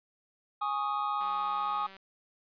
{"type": "chord", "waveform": "triangle", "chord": "Ab suspended fourth", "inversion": "none", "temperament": "equal", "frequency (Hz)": [830.6, 1108.7, 1244.5], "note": ["Ab5", "Db6", "Eb6"], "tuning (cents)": [0, 0, 0], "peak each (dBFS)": [-32, -34, -30], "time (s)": [0.61, 1.87], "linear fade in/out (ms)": 10}
{"type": "click train", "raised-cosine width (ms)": 0.3, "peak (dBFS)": -35, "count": 147, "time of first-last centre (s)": [1.21, 1.966], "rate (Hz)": 193}
{"effects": ["resampled to 11025 Hz"]}